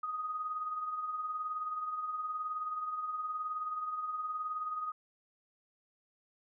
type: tone with tremolo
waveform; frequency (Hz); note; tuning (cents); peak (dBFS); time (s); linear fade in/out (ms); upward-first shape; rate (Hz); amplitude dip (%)
sine; 1247; D#6; +3; -32; 0.03-4.92; 5; triangle; 19; 55
effects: none